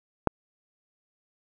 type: click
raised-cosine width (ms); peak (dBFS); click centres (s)
1; -6; 0.273
effects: none